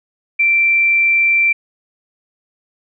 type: tone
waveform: sine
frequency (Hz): 2349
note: D7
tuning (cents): 0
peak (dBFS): -10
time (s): 0.39-1.53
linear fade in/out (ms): 10
effects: none